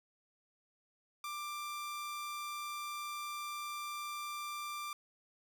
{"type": "tone", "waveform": "sawtooth", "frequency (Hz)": 1183, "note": "D6", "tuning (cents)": 12, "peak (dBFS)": -36, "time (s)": [1.24, 4.93], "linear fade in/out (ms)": 2, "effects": []}